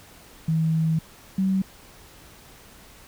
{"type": "tone pair in turn", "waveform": "sine", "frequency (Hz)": [160.5, 190.87], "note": ["E3", "G3"], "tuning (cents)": [-46, -46], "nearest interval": "minor third", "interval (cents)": 300, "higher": "second", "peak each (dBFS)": -19, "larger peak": "neither", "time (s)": [[0.48, 0.99], [1.38, 1.62]], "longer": "first", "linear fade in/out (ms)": 5, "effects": ["pink hiss -49 dBFS RMS until 3.07 s"]}